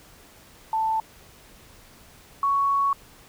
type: tone pair in turn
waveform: sine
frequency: 884 / 1113.8 Hz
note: A5 / C#6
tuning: +8 / +8 cents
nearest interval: major third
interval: 400 cents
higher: second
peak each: -21 / -19 dBFS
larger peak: second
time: 0.73-1 / 2.43-2.93 s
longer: second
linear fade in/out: 2 ms
effects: pink hiss -51 dBFS RMS until 3.28 s